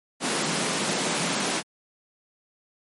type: high-pass noise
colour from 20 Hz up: pink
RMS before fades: -26 dBFS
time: 0.2-1.63 s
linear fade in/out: 50 ms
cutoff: 150 Hz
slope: 48 dB/octave
effects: MP3 48 kbps